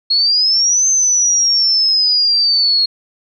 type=exponential two-way sweep; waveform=sine; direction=up then down; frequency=4283 to 6272 to 4283 Hz; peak=-10 dBFS; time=0.1-2.86 s; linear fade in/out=10 ms; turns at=0.87 s; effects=none